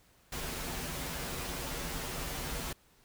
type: noise with comb filter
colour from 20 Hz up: pink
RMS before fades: -38 dBFS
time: 0.32-2.73 s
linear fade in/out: 5 ms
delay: 9.6 ms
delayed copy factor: -0.9
effects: pink hiss -65 dBFS RMS until 3.04 s